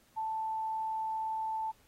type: tone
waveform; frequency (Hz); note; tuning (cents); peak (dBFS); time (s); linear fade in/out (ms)
sine; 881; A5; +2; -32; 0.16-1.72; 20
effects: pink hiss -66 dBFS RMS until 1.87 s + AAC 48 kbps